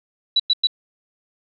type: tone bursts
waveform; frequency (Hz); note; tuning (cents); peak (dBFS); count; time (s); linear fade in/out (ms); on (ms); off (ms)
sine; 3934; B7; -7; -13; 3; 0.36-0.671; 5; 37; 100
effects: none